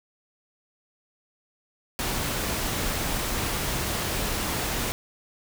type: noise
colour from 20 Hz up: pink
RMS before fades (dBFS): -28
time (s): 1.99-4.92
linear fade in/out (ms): 0
effects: none